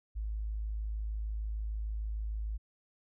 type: tone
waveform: sine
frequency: 53.3 Hz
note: G#1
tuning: 46 cents sharp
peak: -33 dBFS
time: 0.15-2.58 s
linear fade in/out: 20 ms
effects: none